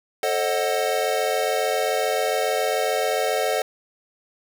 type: chord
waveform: square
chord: A diminished seventh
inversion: none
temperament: equal with one note detuned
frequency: 440 / 535.2 / 622.3 / 740 Hz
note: A4 / C5 / Eb5 / Gb5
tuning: 0 / +39 / 0 / 0 cents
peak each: -27 dBFS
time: 0.23-3.62 s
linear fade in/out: 2 ms
effects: none